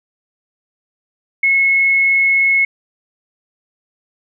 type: tone with frequency modulation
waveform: sine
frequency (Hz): 2182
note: C#7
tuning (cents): -28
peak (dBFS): -10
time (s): 1.43-2.65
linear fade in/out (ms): 5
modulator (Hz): 23.2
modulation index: 0.23
effects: none